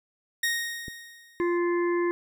sawtooth tone with exponential decay, 1864.7 Hz, A#6, in tune, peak -19 dBFS, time 0.43-1.58 s, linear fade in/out 5 ms, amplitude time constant 250 ms
click, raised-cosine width 3 ms, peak -26 dBFS, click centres 0.882 s
harmonic tone, 347.7 Hz, F4, 8 cents flat, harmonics 1 / 3 / 5 / 6, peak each -23 / -33 / -37 / -39 dBFS, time 1.4-2.11 s, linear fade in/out 0 ms
effects none

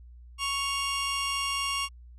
sawtooth tone pair together, 1108.8 / 2794 Hz, C#6 / F7, 0 / 0 cents, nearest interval octave + major third, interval 1600 cents, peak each -27 dBFS, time 0.38-1.89 s, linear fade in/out 50 ms, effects added 60 Hz sine -46 dBFS peak until 2.18 s + resampled to 24000 Hz

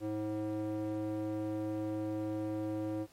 square tone with band-pass filter, 106.8 Hz, G#2, 49 cents sharp, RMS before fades -36 dBFS, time 0-3.07 s, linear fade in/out 50 ms, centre 400 Hz, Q 4.8, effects pink hiss -63 dBFS RMS until 3.12 s + MP3 64 kbps

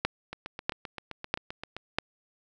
two click trains, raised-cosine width 0.3 ms, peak -21 / -9 dBFS, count 12 / 4, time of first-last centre 0.33-1.766 / 0.05-1.985 s, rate 7.66 / 1.55 Hz, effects none

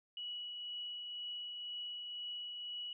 sine tone with tremolo, 2931 Hz, F#7, 17 cents flat, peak -40 dBFS, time 0.17-2.93 s, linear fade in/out 2 ms, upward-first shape triangle, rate 2 Hz, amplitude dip 30%, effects none

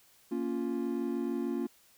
triangle chord, Bb minor, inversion none, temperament just, 233.1 / 279.7 / 349.6 Hz, Bb3 / Db4 / F4, 0 / +16 / +2 cents, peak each -33 dBFS, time 0.31-1.67 s, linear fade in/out 10 ms, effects white hiss -63 dBFS RMS until 1.97 s

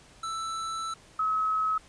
square / sine tone pair in turn, 1323 / 1283.1 Hz, E6 / E6, +6 / -47 cents, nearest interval minor second, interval 53 cents, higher first, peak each -32 / -24 dBFS, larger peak second, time 0.23-0.94 / 1.19-1.78 s, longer first, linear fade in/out 5 ms, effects pink hiss -55 dBFS RMS until 1.88 s + resampled to 22050 Hz

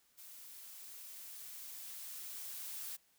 blue noise with level ramp, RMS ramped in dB -54 to -44 dBFS, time 0.17-2.97 s, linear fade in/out 20 ms, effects white hiss -72 dBFS RMS until 3.18 s

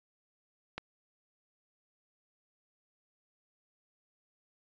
click, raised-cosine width 0.3 ms, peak -21 dBFS, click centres 0.78 s, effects resampled to 16000 Hz

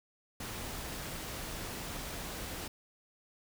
pink noise, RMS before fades -41 dBFS, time 0.4-2.68 s, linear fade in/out 5 ms, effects none

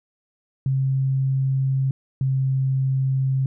sine tone pair in turn, 133.9 / 133.19 Hz, C3 / C3, +40 / +31 cents, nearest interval unison, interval 9 cents, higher first, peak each -18 dBFS, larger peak neither, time 0.66-1.91 / 2.21-3.46 s, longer neither, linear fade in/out 2 ms, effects none

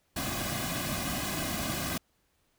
pink noise with comb filter, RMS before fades -33 dBFS, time 0.16-1.98 s, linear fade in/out 5 ms, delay 2.2 ms, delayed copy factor -0.8, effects pink hiss -72 dBFS RMS until 2.58 s

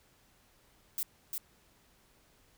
violet noise with echo, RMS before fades -34 dBFS, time 0.98-1.03 s, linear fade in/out 0 ms, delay 350 ms, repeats 1, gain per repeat -3 dB, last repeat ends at 1.38 s, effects pink hiss -66 dBFS RMS until 2.57 s

